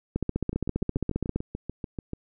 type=two click trains; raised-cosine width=3 ms; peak=-19 / -13 dBFS; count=12 / 19; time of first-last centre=0.53-2.133 / 0.16-1.36 s; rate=6.86 / 15 Hz; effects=none